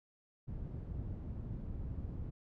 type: low-pass noise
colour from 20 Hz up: white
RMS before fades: -42 dBFS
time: 0.47-2.31 s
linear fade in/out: 20 ms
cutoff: 120 Hz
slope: 12 dB/octave
effects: none

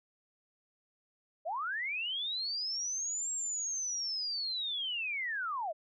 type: linear two-way sweep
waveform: sine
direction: up then down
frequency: 587.3 to 7580 to 587.3 Hz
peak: -33 dBFS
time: 1.45-5.73 s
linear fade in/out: 20 ms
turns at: 3.32 s
effects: none

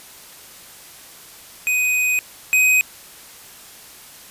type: tone pair in turn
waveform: square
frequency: 2500 / 2514 Hz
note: D#7 / D#7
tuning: +8 / +17 cents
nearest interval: unison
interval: 9 cents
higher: second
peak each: -17 / -13 dBFS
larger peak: second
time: 1.67-2.19 / 2.53-2.81 s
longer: first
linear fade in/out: 0 ms
effects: white hiss -42 dBFS RMS until 4.3 s + resampled to 32000 Hz

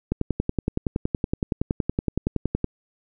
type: click train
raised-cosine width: 3 ms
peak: -9 dBFS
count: 28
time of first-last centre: 0.12-2.643 s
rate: 10.7 Hz
effects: none

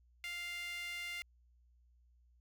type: tone with high-pass filter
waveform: sawtooth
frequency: 698.5 Hz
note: F5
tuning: in tune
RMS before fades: -43 dBFS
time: 0.24-1.22 s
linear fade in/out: 0 ms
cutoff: 2300 Hz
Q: 6.8
effects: added 60 Hz sine -65 dBFS peak until 2.4 s

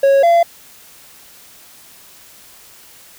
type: tone pair in turn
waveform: triangle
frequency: 550 / 682.2 Hz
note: C#5 / F5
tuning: -14 / -41 cents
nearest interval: major third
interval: 373 cents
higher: second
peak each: -6 dBFS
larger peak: neither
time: 0.03-0.23 / 0.23-0.43 s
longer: neither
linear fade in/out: 5 ms
effects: white hiss -43 dBFS RMS until 3.18 s

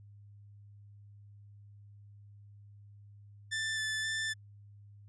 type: tone with vibrato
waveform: sawtooth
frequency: 1760 Hz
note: A6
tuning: in tune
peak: -29 dBFS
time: 3.51-4.34 s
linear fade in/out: 20 ms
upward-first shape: square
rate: 1.9 Hz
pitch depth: 10 cents each way
effects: added 102 Hz sine -52 dBFS peak until 5.08 s + resampled to 22050 Hz

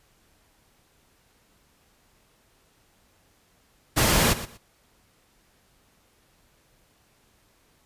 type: noise with echo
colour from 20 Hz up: pink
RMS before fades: -20 dBFS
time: 3.96-4.34 s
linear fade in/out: 20 ms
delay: 120 ms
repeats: 2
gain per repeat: -14 dB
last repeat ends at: 4.58 s
effects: pink hiss -63 dBFS RMS until 7.85 s + resampled to 32000 Hz

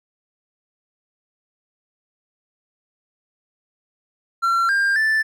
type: tone with pitch steps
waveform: triangle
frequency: 1362 / 1599 / 1761 Hz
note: F6 / G6 / A6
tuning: -44 / +34 / +1 cents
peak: -14 dBFS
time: 4.42-5.23 s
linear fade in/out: 20 ms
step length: 270 ms
effects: none

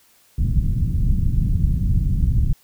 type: low-pass noise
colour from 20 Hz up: pink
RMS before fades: -18 dBFS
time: 0.38-2.53 s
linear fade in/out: 2 ms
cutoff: 170 Hz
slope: 24 dB/octave
effects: white hiss -56 dBFS RMS until 2.63 s

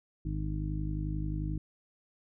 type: harmonic tone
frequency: 51.3 Hz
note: G#1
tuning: 21 cents flat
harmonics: 1 / 2 / 3 / 4 / 5 / 6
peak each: -34 / -39 / -36 / -47 / -48 / -40 dBFS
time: 0.25-1.58 s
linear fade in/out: 5 ms
effects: none

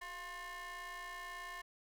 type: ring-modulated tone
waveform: 35% pulse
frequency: 362.3 Hz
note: F#4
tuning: 36 cents flat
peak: -40 dBFS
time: 0.01-1.62 s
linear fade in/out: 10 ms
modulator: 1420 Hz
effects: none

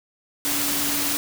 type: tone in noise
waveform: sine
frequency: 288.5 Hz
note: D4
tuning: 31 cents flat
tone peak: -31 dBFS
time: 0.45-1.17 s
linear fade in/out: 0 ms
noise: white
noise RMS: -24 dBFS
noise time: 0.45-1.17 s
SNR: -10 dB
effects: none

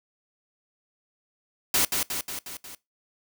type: noise with echo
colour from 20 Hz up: white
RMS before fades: -22 dBFS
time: 1.74-1.85 s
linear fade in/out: 2 ms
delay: 180 ms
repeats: 5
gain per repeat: -4 dB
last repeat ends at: 2.75 s
effects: noise-tail reverb RT60 0.2 s tail -21 dB re dry

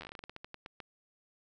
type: slowing click train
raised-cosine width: 0.3 ms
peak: -28 dBFS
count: 16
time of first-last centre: 0.01-0.802 s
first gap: 11 ms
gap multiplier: 1.2
effects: none

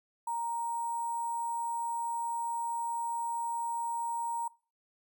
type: tone with sample-and-hold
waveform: sine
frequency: 932.3 Hz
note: A#5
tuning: in tune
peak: -31 dBFS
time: 0.27-4.48 s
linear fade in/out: 5 ms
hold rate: 8820 Hz
effects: noise-tail reverb RT60 0.4 s tail -23 dB re dry

